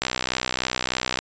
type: click train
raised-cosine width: 0.2 ms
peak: -5 dBFS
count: 75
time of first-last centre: 0.02-1.189 s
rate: 63.3 Hz
effects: resampled to 16000 Hz